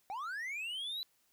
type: linear sweep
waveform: triangle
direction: up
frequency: 740 to 4030 Hz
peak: -36 dBFS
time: 0.1-1.03 s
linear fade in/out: 0 ms
effects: white hiss -73 dBFS RMS until 1.32 s